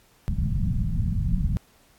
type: low-pass noise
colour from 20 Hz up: pink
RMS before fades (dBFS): -24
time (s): 0.28-1.57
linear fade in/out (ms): 0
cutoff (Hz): 200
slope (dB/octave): 48
effects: pink hiss -59 dBFS RMS until 1.98 s + AAC 64 kbps